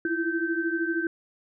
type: tone cluster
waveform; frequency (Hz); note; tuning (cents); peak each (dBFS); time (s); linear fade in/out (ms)
sine; 326.8 / 339.7 / 1551; E4 / F4 / G6; -15 / -48 / -19; -29; 0.05-1.07; 2
effects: none